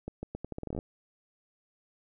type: accelerating click train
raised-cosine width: 2 ms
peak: -23 dBFS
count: 14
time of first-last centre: 0.08-0.789 s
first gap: 150 ms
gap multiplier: 0.8
effects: none